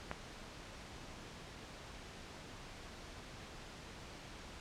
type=click; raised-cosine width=0.5 ms; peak=-23 dBFS; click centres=0.114 s; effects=pink hiss -51 dBFS RMS until 4.6 s + low-pass 6000 Hz 12 dB/octave